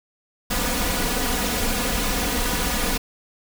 pink noise with comb filter, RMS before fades -23 dBFS, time 0.5-2.98 s, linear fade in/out 10 ms, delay 4.1 ms, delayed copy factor +0.8, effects none

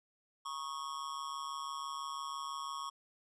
square tone with amplitude modulation, 1100 Hz, C#6, 14 cents flat, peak -36 dBFS, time 0.45-2.9 s, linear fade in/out 10 ms, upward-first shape sine, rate 146 Hz, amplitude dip 85%, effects resampled to 22050 Hz + 13-bit

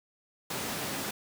pink high-pass noise, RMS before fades -35 dBFS, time 0.5-1.11 s, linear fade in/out 5 ms, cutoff 150 Hz, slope 12 dB/octave, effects none

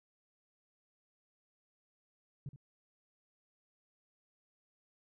sine tone with echo, 138.59 Hz, C#3, in tune, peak -38 dBFS, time 2.46-2.49 s, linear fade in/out 2 ms, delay 71 ms, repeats 1, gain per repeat -12 dB, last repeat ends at 2.561 s, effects tanh soft clip ceiling -36 dBFS

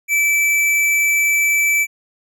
square tone, 2316 Hz, D7, 25 cents flat, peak -14 dBFS, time 0.08-1.87 s, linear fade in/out 50 ms, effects none

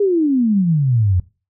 sine exponential sweep, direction down, 418 to 86.2 Hz, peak -12 dBFS, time 0-1.2 s, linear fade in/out 5 ms, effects noise-tail reverb RT60 0.3 s tail -18 dB re dry

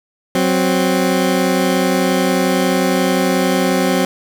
20% pulse tone pair together, 185 / 261.9 Hz, F#3 / C4, 0 / +2 cents, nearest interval tritone, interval 602 cents, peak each -11 dBFS, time 0.35-4.05 s, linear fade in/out 2 ms, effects 7-bit

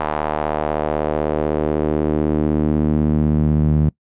sawtooth tone with band-pass filter sweep, 76.1 Hz, D#2, 38 cents flat, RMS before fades -18 dBFS, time 0-3.89 s, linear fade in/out 0 ms, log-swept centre 900 to 160 Hz, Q 1.7, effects noise-tail reverb RT60 0.1 s tail -24 dB re dry + resampled to 8000 Hz

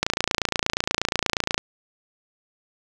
click train, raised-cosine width 0.2 ms, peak -3 dBFS, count 45, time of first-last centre 0.03-1.579 s, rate 28.4 Hz, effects none

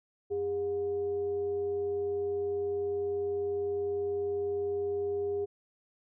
sine tone with frequency modulation, 404.8 Hz, G#4, 44 cents flat, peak -29 dBFS, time 0.3-5.46 s, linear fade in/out 20 ms, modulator 314 Hz, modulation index 0.24, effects none

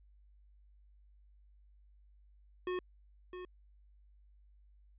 square tone with echo, 363.6 Hz, F#4, 30 cents flat, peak -35 dBFS, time 2.67-2.79 s, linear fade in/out 2 ms, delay 660 ms, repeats 1, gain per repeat -9 dB, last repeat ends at 3.45 s, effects added 50 Hz sine -60 dBFS peak until 4.98 s + resampled to 8000 Hz

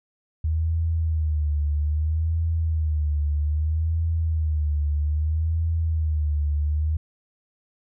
sine tone with vibrato, 77.78 Hz, D#2, in tune, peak -20 dBFS, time 0.44-6.97 s, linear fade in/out 5 ms, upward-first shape sine, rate 0.62 Hz, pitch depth 94 cents each way, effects none

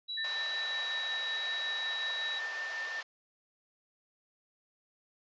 sine tone with pitch glide, 3916 to 3882 Hz, B7 to B7, -15 to -31 cents, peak -35 dBFS, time 0.08-2.4 s, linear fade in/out 20 ms, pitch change -16 cents, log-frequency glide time 0.62-0.91 s
sine tone with tremolo, 1794 Hz, A6, 33 cents sharp, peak -34 dBFS, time 0.17-3.01 s, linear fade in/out 10 ms, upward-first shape triangle, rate 5.4 Hz, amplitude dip 35%
pink band-pass noise, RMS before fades -45 dBFS, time 0.24-3.03 s, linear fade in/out 5 ms, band 590 to 5400 Hz, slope 24 dB/octave
effects resampled to 16000 Hz

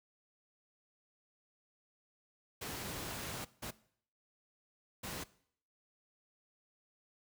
pink noise bursts at uneven times, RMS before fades -42 dBFS, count 3, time 2.61-3.45 / 3.62-3.71 / 5.03-5.24 s, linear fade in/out 10 ms, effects noise-tail reverb RT60 0.6 s tail -19 dB re dry + high-pass 60 Hz 12 dB/octave

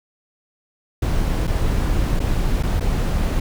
brown noise with dropouts, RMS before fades -19 dBFS, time 1.02-3.4 s, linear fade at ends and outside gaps 5 ms, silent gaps 1.471-1.475 / 2.194-2.201 / 2.628-2.633 / 2.798-2.806 s, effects none

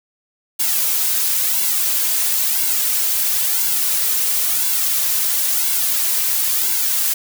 blue noise with flanger, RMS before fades -18 dBFS, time 0.59-7.14 s, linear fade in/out 10 ms, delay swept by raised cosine 1.6 to 3.6 ms, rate 0.98 Hz, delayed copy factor -0.95, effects none

